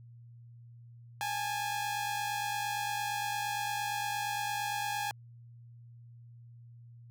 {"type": "tone pair together", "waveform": "sawtooth", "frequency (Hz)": [819, 867.7], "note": ["G#5", "A5"], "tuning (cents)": [-24, -24], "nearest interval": "minor second", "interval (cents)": 100, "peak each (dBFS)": [-30, -34], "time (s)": [1.21, 5.11], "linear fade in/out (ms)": 0, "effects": ["added 118 Hz sine -50 dBFS peak until 7.1 s"]}